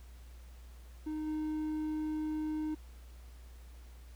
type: tone with level steps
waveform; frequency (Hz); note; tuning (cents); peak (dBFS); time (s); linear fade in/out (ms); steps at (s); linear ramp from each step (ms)
triangle; 308.5; D#4; -15; -33 / -31; 1.06-2.75; 10; 1.26; 20
effects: added 60 Hz sine -49 dBFS peak until 4.15 s + pink hiss -63 dBFS RMS until 4.15 s